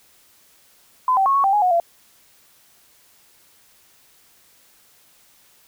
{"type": "tone with pitch steps", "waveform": "sine", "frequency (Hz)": [1017, 773, 1095, 1110, 782, 832, 729, 682], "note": ["C6", "G5", "C#6", "C#6", "G5", "G#5", "F#5", "F5"], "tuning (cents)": [-50, -24, -22, 2, -4, 3, -26, -41], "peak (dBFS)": -14, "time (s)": [1.08, 1.8], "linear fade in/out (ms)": 2, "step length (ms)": 90, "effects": ["white hiss -55 dBFS RMS until 5.67 s"]}